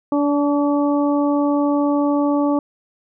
harmonic tone with a mistuned harmonic, 288.8 Hz, D4, 29 cents flat, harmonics 1 / 2 / 3 / 4, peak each -16 / -22 / -26 / -28 dBFS, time 0.12-2.59 s, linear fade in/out 2 ms, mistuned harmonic 4, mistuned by -17 cents, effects none

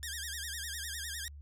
10% pulse tone with vibrato, 1729 Hz, A6, 31 cents flat, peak -29 dBFS, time 0.03-1.28 s, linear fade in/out 0 ms, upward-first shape sine, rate 9.9 Hz, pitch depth 160 cents each way, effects added 72 Hz sine -46 dBFS peak until 1.41 s

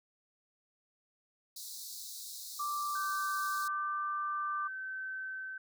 pink high-pass noise, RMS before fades -45 dBFS, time 1.56-3.68 s, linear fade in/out 5 ms, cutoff 3800 Hz, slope 96 dB/octave
sine tone with pitch glide, 1174.7 to 1183.6 Hz, D6 to D6, 0 to +13 cents, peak -33 dBFS, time 2.59-4.68 s, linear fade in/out 10 ms, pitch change +13 cents, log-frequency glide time 3.53-3.81 s
sine tone with tremolo, 1537 Hz, G6, 35 cents flat, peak -37 dBFS, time 2.95-5.58 s, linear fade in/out 5 ms, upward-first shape sine, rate 0.59 Hz, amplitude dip 45%
effects none

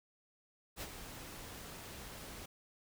pink noise with ADSR envelope, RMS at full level -41 dBFS, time 0.76-2.46 s, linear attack 55 ms, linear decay 53 ms, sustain -8 dB, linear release 7 ms, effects none

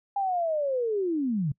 sine linear sweep, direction down, 811 to 130.81 Hz, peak -24 dBFS, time 0.16-1.52 s, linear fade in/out 5 ms, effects noise-tail reverb RT60 0.1 s tail -25 dB re dry

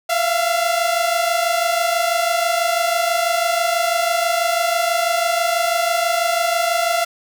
sawtooth tone pair together, 672.4 / 698.5 Hz, E5 / F5, +34 / 0 cents, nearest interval minor second, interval 66 cents, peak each -15 / -16 dBFS, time 0.09-7.05 s, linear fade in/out 10 ms, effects none

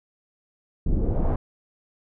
brown noise with low-pass filter sweep, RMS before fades -22 dBFS, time 0.86-1.36 s, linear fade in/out 5 ms, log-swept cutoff 270 to 1000 Hz, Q 1.5, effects none

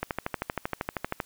click train, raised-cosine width 0.5 ms, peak -13 dBFS, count 16, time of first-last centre 0.03-1.202 s, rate 12.8 Hz, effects white hiss -58 dBFS RMS until 1.25 s

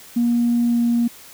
sine tone with pitch glide, 237.6 to 236.2 Hz, A#3 to A#3, +33 to +23 cents, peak -14 dBFS, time 0.16-1.08 s, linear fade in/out 10 ms, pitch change -10 cents, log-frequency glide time 0.66-0.8 s, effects tanh soft clip ceiling -10 dBFS + white hiss -43 dBFS RMS until 1.33 s

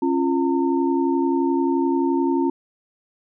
sine tone cluster, 273 / 344.5 / 911 Hz, C#4 / F4 / A#5, -26 / -24 / -40 cents, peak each -20 / -21 / -27 dBFS, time 0.02-2.5 s, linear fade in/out 5 ms, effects none

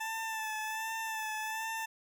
20% pulse tone with vibrato, 880 Hz, A5, in tune, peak -30 dBFS, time 0-1.86 s, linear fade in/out 10 ms, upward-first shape sine, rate 1.3 Hz, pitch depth 32 cents each way, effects none

